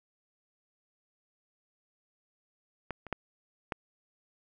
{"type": "clicks", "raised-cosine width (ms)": 0.5, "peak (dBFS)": [-20, -29, -16, -17], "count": 4, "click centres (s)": [2.907, 3.067, 3.127, 3.722], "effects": []}